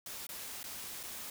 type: noise with dropouts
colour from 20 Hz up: white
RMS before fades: -44 dBFS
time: 0.06-1.3 s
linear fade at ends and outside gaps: 2 ms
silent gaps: 0.268-0.29 / 0.631-0.64 / 1.031-1.035 s
effects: none

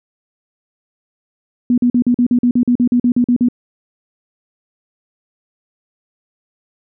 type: tone bursts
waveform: sine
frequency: 243.8 Hz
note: B3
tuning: 22 cents flat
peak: -9 dBFS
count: 15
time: 1.7-3.486 s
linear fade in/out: 2 ms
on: 78 ms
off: 44 ms
effects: none

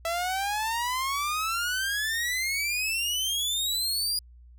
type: exponential sweep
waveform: sawtooth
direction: up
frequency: 659.3 to 4904 Hz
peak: -23 dBFS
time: 0.05-4.19 s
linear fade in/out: 2 ms
effects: added 60 Hz sine -48 dBFS peak until 4.58 s

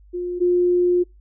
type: tone pair in turn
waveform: sine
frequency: 355.3 / 355.3 Hz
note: F4 / F4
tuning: +30 / +30 cents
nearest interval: unison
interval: 0 cents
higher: neither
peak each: -23 / -14 dBFS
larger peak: second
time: 0.13-0.4 / 0.4-1.04 s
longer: second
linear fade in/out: 20 ms
effects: noise-tail reverb RT60 0.2 s tail -26 dB re dry + added 50 Hz sine -46 dBFS peak until 1.2 s

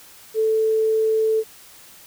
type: tone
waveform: sine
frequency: 440 Hz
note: A4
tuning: in tune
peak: -16 dBFS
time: 0.34-1.44 s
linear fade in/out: 50 ms
effects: white hiss -46 dBFS RMS until 2.06 s

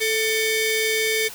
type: ring-modulated tone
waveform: sawtooth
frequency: 1338 Hz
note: E6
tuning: 25 cents sharp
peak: -13 dBFS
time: 0-1.29 s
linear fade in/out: 20 ms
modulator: 899 Hz
effects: white hiss -38 dBFS RMS until 1.34 s

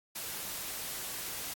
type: noise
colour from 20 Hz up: white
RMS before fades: -39 dBFS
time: 0.15-1.54 s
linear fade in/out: 10 ms
effects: AAC 64 kbps

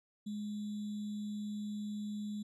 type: tone with sample-and-hold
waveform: sine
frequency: 208.9 Hz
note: G#3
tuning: 10 cents sharp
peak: -37 dBFS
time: 0.26-2.43 s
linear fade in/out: 10 ms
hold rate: 3675 Hz
effects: resampled to 24000 Hz

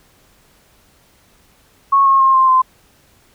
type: tone with pitch steps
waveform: sine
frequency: 1100 / 1083.6 / 1067.5 / 1051.5 / 1035.9 Hz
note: C#6 / C#6 / C6 / C6 / C6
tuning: -14 / -40 / +34 / +8 / -18 cents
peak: -8 dBFS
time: 1.92-2.62 s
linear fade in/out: 10 ms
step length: 140 ms
effects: pink hiss -53 dBFS RMS until 3.34 s

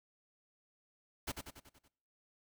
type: noise with echo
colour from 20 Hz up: pink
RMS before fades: -39 dBFS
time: 1.27-1.32 s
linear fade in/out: 10 ms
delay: 94 ms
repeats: 6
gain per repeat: -5 dB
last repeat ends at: 1.884 s
effects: noise-tail reverb RT60 0.7 s tail -23 dB re dry

